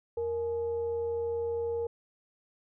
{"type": "tone with frequency modulation", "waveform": "sine", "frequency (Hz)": 466.2, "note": "A#4", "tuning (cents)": 0, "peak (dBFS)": -29, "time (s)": [0.17, 1.87], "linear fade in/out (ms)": 5, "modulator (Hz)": 383, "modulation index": 0.3, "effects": []}